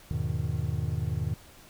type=chord; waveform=triangle; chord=E major seventh; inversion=none; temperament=just; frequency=82.41 / 103.01 / 123.61 / 154.51 Hz; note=E2 / G#2 / B2 / D#3; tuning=0 / -14 / +2 / -12 cents; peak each=-31 dBFS; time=0.11-1.34 s; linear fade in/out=0 ms; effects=pink hiss -53 dBFS RMS until 1.69 s